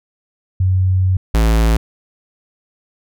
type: tone pair in turn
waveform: sine / square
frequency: 93.2 / 55.42 Hz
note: F#2 / A1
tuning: +13 / +13 cents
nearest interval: major sixth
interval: 900 cents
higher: first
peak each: -11 dBFS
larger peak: neither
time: 0.6-1.17 / 1.34-1.77 s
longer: first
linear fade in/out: 5 ms
effects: none